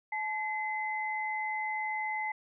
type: tone pair together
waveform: sine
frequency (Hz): 860.7 / 2047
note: A5 / C7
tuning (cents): -38 / -38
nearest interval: octave + minor third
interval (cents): 1500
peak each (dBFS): -34 / -34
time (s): 0.12-2.32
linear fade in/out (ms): 5
effects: none